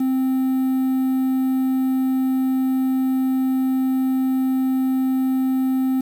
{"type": "tone", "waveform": "triangle", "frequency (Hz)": 261.6, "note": "C4", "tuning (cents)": 0, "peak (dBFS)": -15, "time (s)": [0, 6.01], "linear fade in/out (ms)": 5, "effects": ["7-bit"]}